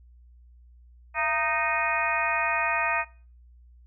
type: harmonic tone with a mistuned harmonic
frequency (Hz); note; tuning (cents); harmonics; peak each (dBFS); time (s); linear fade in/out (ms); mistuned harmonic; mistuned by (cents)
310; D#4; -6; 2 / 3 / 4 / 5 / 6 / 7 / 8; -32 / -30 / -31 / -34 / -31 / -35 / -29; 1.14-3.05; 50; 2; +150
effects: noise-tail reverb RT60 0.4 s tail -21 dB re dry + added 60 Hz sine -50 dBFS peak until 3.86 s